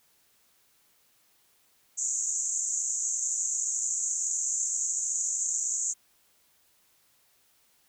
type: band-pass noise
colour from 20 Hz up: pink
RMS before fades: -30 dBFS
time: 1.97-5.94 s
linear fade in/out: 20 ms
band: 6500 to 7500 Hz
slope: 96 dB/octave
effects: white hiss -66 dBFS RMS until 7.88 s